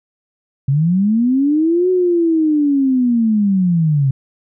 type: linear two-way sweep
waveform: sine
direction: up then down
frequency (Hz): 130.8 to 371.4 to 130.8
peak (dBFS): -11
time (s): 0.68-4.11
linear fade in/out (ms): 5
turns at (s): 1.9
effects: none